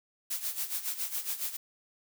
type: noise with tremolo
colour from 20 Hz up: blue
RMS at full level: -32 dBFS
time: 0.3-1.57 s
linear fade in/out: 10 ms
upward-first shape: sine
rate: 7.2 Hz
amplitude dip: 75%
effects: none